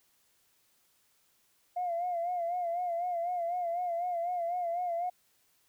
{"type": "tone with vibrato", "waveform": "sine", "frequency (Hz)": 698.5, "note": "F5", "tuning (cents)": 0, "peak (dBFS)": -29, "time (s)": [1.76, 5.1], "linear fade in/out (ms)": 10, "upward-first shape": "sine", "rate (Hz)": 4, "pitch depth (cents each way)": 66, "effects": ["tanh soft clip ceiling -25 dBFS", "white hiss -70 dBFS RMS until 5.68 s"]}